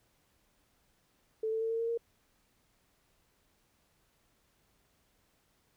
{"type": "tone with pitch steps", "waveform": "sine", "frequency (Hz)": [440, 444.9, 449.8, 454.7, 459.7, 464.8], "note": ["A4", "A4", "A4", "A#4", "A#4", "A#4"], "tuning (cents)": [0, 19, 38, -43, -24, -5], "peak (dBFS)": -30, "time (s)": [1.43, 1.976], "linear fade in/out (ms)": 5, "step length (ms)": 91, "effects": ["pink hiss -72 dBFS RMS until 5.76 s"]}